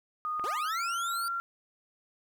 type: tone with pitch glide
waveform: sine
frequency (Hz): 1232 to 1374.9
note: D#6 to F6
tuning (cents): -17 to -27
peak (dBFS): -30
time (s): 0.25-1.4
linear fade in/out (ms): 0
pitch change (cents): +190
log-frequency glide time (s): 0.63-0.79
type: click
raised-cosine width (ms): 0.5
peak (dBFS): -27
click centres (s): 0.396
type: linear sweep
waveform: 20% pulse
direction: up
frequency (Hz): 335.2 to 4699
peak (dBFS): -31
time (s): 0.44-1.28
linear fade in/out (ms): 0
effects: 11-bit